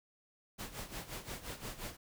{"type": "noise with tremolo", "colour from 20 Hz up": "pink", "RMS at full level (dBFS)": -42, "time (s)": [0.58, 1.97], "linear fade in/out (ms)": 20, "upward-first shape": "sine", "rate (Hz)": 5.7, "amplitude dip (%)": 75, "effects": []}